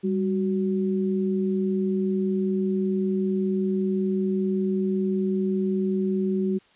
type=tone pair together; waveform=sine; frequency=196.9 / 371.7 Hz; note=G3 / F#4; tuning=+8 / +8 cents; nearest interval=major seventh; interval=1100 cents; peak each=-23 / -26 dBFS; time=0.03-6.59 s; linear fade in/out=20 ms; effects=white hiss -58 dBFS RMS until 6.75 s + resampled to 8000 Hz